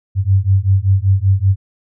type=beating tone pair; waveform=sine; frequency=94.3 / 99.5 Hz; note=F#2 / G2; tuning=+33 / +26 cents; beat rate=5.2 Hz; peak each=-13 dBFS; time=0.15-1.56 s; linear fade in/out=50 ms; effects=none